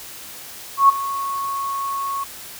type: tone with ADSR envelope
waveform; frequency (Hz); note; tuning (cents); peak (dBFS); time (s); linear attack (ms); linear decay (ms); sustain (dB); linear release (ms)
sine; 1103; C#6; -9; -6; 0.77-2.24; 120; 14; -16; 7
effects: white hiss -37 dBFS RMS until 2.59 s